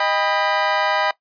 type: chord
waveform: 25% pulse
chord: Eb augmented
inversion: none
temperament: equal with one note detuned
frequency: 622.3 / 799.5 / 987.8 Hz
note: Eb5 / G5 / B5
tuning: 0 / +34 / 0 cents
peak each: -18 dBFS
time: 0-1.11 s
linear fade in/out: 2 ms
effects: noise-tail reverb RT60 0.1 s tail -19 dB re dry + resampled to 11025 Hz